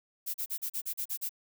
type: noise bursts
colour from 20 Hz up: violet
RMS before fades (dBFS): -34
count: 9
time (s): 0.26-1.294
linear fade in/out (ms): 20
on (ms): 82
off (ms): 37
effects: none